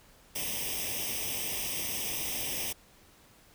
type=noise with comb filter; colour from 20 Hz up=white; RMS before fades=-34 dBFS; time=0.35-2.73 s; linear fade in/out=10 ms; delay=0.35 ms; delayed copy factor=+0.9; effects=pink hiss -59 dBFS RMS until 3.54 s